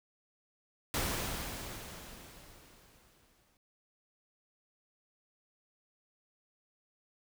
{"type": "noise with exponential decay", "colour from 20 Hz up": "pink", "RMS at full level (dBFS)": -32, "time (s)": [0.94, 3.57], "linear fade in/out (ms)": 1, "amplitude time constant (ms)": 570, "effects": []}